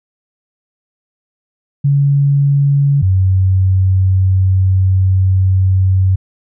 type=tone pair in turn; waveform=sine; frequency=141 / 94.3 Hz; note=C#3 / F#2; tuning=+30 / +33 cents; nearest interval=perfect fifth; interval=697 cents; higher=first; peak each=-8 dBFS; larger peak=neither; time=1.84-3.02 / 3.02-6.16 s; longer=second; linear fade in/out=10 ms; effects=none